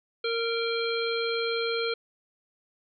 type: harmonic tone with a mistuned harmonic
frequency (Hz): 461.1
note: A#4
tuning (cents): -19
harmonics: 1 / 3 / 5 / 7 / 9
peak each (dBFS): -28 / -34 / -35 / -36 / -35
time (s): 0.24-1.94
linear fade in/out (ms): 5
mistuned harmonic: 5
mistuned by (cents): +30
effects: none